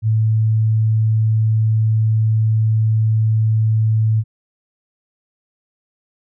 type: tone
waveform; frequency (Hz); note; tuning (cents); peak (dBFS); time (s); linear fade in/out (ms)
sine; 110; A2; 0; -12; 0.02-4.24; 50
effects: none